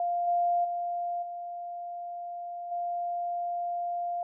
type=tone with level steps; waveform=sine; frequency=698.5 Hz; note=F5; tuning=in tune; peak=-26 / -23 / -29 / -35 / -29 dBFS; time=0-4.23 s; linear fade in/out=2 ms; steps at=0.27 / 0.64 / 1.22 / 2.71 s; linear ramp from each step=10 ms; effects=none